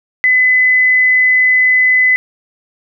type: tone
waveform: sine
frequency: 2014 Hz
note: B6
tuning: 33 cents sharp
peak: -7 dBFS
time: 0.24-2.16 s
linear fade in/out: 0 ms
effects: none